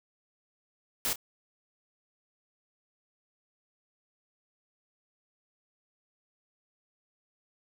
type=noise with echo; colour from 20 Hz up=white; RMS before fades=-30 dBFS; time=1.05-1.13 s; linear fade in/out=0 ms; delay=28 ms; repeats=1; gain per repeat=-13 dB; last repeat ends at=1.158 s; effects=none